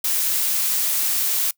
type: noise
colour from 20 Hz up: blue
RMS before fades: -21 dBFS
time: 0.04-1.51 s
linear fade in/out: 5 ms
effects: noise-tail reverb RT60 0.1 s tail -23 dB re dry